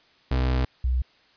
35% pulse / sine tone pair in turn, 63.8 / 62.85 Hz, C2 / B1, -43 / +31 cents, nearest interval unison, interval 26 cents, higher first, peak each -19 / -20 dBFS, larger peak first, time 0.31-0.65 / 0.84-1.02 s, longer first, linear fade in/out 5 ms, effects white hiss -59 dBFS RMS until 1.36 s + resampled to 11025 Hz

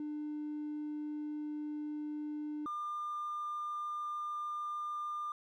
triangle tone pair in turn, 299.7 / 1201.1 Hz, D4 / D6, +35 / +39 cents, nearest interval 2 octaves, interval 2404 cents, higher second, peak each -34 / -33 dBFS, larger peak second, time 0-2.66 / 2.66-5.32 s, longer neither, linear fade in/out 2 ms, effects tanh soft clip ceiling -33 dBFS

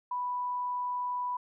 sine tone, 987.8 Hz, B5, in tune, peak -30 dBFS, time 0.11-1.37 s, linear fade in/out 5 ms, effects none

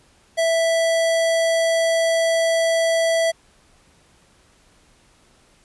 square tone, 659 Hz, E5, 1 cent flat, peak -17 dBFS, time 0.37-3.32 s, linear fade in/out 20 ms, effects pink hiss -56 dBFS RMS until 5.64 s + resampled to 24000 Hz

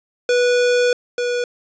square tone pair in turn, 490 / 486.9 Hz, B4 / B4, -14 / -25 cents, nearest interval unison, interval 11 cents, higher first, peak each -14 / -19 dBFS, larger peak first, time 0.29-0.93 / 1.18-1.44 s, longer first, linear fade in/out 2 ms, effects resampled to 16000 Hz + 9-bit

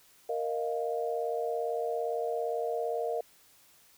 sine chord, Bb suspended fourth, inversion none, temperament just, 466.2 / 621.6 / 699.2 Hz, Bb4 / Eb5 / F5, 0 / -2 / +2 cents, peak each -32 / -35 / -35 dBFS, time 0.29-3.21 s, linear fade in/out 5 ms, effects white hiss -61 dBFS RMS until 3.97 s

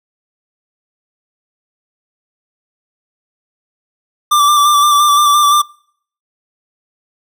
square tone with vibrato, 1174.7 Hz, D6, in tune, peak -8 dBFS, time 4.31-5.62 s, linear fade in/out 10 ms, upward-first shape square, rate 5.8 Hz, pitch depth 23 cents each way, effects noise-tail reverb RT60 0.6 s tail -26 dB re dry

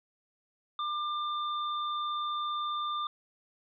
sine tone pair together, 1195 / 3581 Hz, D6 / A7, +30 / +30 cents, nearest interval octave + perfect fifth, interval 1900 cents, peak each -31 / -39 dBFS, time 0.79-3.07 s, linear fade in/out 2 ms, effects none

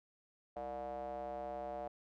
square tone with band-pass filter, 65.5 Hz, C2, 2 cents sharp, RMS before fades -43 dBFS, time 0.56-1.88 s, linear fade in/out 5 ms, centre 660 Hz, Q 9.4, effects none

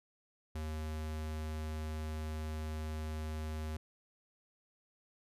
square tone, 77.78 Hz, D#2, in tune, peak -38 dBFS, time 0.55-3.77 s, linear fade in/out 5 ms, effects resampled to 32000 Hz

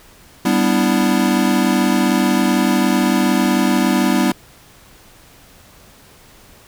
square chord, E minor seventh, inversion first, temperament equal, 196 / 246.9 / 293.7 / 329.6 Hz, G3 / B3 / D4 / E4, 0 / 0 / 0 / 0 cents, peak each -19 / -18 / -21 / -21 dBFS, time 0.45-4.32 s, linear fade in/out 5 ms, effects pink hiss -46 dBFS RMS until 6.67 s

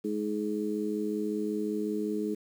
harmonic tone, 105.4 Hz, G#2, 26 cents sharp, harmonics 2 / 3 / 4, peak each -33 / -33 / -33 dBFS, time 0.04-2.35 s, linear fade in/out 10 ms, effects 9-bit

